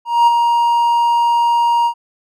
triangle tone with ADSR envelope, 942 Hz, A#5, 18 cents sharp, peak -4 dBFS, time 0.05-1.94 s, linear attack 220 ms, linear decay 22 ms, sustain -5 dB, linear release 81 ms, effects none

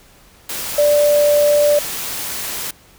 sine tone in noise, 587 Hz, D5, 1 cent flat, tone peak -10 dBFS, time 0.78-1.79 s, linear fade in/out 5 ms, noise white, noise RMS -25 dBFS, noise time 0.49-2.71 s, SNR +12 dB, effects pink hiss -48 dBFS RMS until 2.98 s

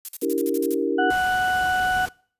violet noise bursts, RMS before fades -30 dBFS, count 9, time 0.05-0.741 s, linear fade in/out 0 ms, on 35 ms, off 47 ms
sine chord, E half-diminished seventh, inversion third, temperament equal with one note detuned, 287.3 / 329.6 / 392 / 466.2 Hz, D4 / E4 / G4 / Bb4, -38 / 0 / 0 / 0 cents, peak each -26 dBFS, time 0.22-1.11 s, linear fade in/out 5 ms
harmonic tone, 740 Hz, F#5, in tune, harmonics 1 / 2 / 4, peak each -21 / -23 / -36 dBFS, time 0.98-2.06 s, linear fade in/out 10 ms
pink noise, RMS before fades -36 dBFS, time 1.1-2.09 s, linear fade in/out 5 ms
effects noise-tail reverb RT60 0.5 s tail -24 dB re dry + resampled to 32000 Hz

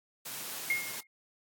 white high-pass noise, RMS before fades -40 dBFS, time 0.25-1.01 s, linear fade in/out 10 ms, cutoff 110 Hz, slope 96 dB/octave
sine tone with exponential decay, 2144 Hz, C7, 42 cents sharp, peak -24 dBFS, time 0.7-1.07 s, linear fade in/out 2 ms, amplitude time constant 80 ms
effects AAC 64 kbps

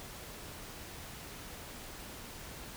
silence, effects pink hiss -47 dBFS RMS until 2.76 s

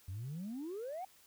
sine exponential sweep, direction up, 86.6 to 783 Hz, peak -38 dBFS, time 0.08-1.05 s, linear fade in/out 5 ms, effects tanh soft clip ceiling -37 dBFS + white hiss -64 dBFS RMS until 1.26 s

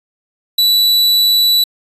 45% pulse tone, 3951 Hz, B7, in tune, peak -9 dBFS, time 0.58-1.64 s, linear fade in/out 5 ms, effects resampled to 32000 Hz

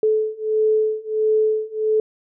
sine beating tone pair, 432.7 / 434.2 Hz, A4 / A4, -29 / -23 cents, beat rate 1.5 Hz, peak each -20 / -19 dBFS, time 0.03-2 s, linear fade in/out 2 ms, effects none

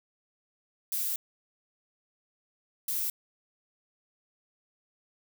violet noise bursts at uneven times, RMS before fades -31 dBFS, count 2, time 0.92-1.16 / 2.88-3.1 s, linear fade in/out 2 ms, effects none

